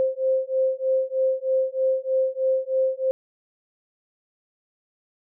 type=beating tone pair; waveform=sine; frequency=523.3 / 526.5 Hz; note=C5 / C5; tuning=0 / +11 cents; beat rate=3.2 Hz; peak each=-23 dBFS; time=0-3.11 s; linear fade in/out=0 ms; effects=none